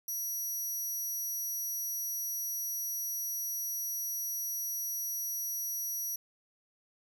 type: tone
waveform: 10% pulse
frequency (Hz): 5800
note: F#8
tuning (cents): -35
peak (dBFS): -28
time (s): 0.08-6.16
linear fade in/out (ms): 5
effects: none